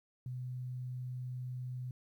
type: tone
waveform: sine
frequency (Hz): 126.1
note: B2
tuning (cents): +36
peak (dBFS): -38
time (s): 0.26-1.91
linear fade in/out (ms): 2
effects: 12-bit